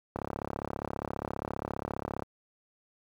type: click train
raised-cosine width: 1 ms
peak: -18 dBFS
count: 73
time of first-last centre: 0.16-2.223 s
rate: 34.9 Hz
effects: high-pass 60 Hz 12 dB/octave + 9-bit

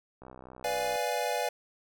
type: click train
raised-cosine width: 1 ms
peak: -33 dBFS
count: 48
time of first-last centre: 0.22-0.957 s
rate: 63.8 Hz
type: chord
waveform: square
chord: B diminished seventh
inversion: none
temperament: equal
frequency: 493.9 / 587.3 / 698.5 / 830.6 Hz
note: B4 / D5 / F5 / Ab5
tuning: 0 / 0 / 0 / 0 cents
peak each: -35 dBFS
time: 0.64-1.49 s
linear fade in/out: 5 ms
effects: none

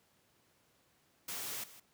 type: noise with echo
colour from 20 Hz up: white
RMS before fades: -41 dBFS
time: 1.28-1.64 s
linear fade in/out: 5 ms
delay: 160 ms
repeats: 1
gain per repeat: -15 dB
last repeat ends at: 1.8 s
effects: pink hiss -71 dBFS RMS until 1.93 s + high-pass 100 Hz 12 dB/octave

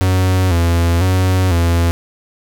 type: tone with vibrato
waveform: 45% pulse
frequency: 88.9 Hz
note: F2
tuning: 31 cents sharp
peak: -11 dBFS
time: 0.01-1.91 s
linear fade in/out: 0 ms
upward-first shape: square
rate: 1 Hz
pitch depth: 77 cents each way
effects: none

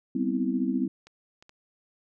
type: chord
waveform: sine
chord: C major seventh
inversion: second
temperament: equal with one note detuned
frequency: 196 / 246.9 / 261.6 / 325.7 Hz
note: G3 / B3 / C4 / E4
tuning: 0 / 0 / 0 / -21 cents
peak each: -31 / -29 / -28 / -32 dBFS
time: 0.15-0.88 s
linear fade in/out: 5 ms
type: clicks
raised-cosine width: 0.2 ms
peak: -33 dBFS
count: 3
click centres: 1.07 / 1.425 / 1.494 s
effects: none

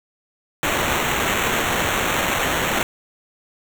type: noise with sample-and-hold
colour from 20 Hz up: white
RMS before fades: -21 dBFS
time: 0.63-2.83 s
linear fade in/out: 0 ms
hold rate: 4900 Hz
effects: none

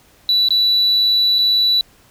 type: tone with dropouts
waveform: sine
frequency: 3951 Hz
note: B7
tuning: in tune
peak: -10 dBFS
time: 0.29-1.81 s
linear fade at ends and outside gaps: 1 ms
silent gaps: 0.486-0.506 / 1.385-1.389 s
effects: tanh soft clip ceiling -9 dBFS + pink hiss -51 dBFS RMS until 2.1 s

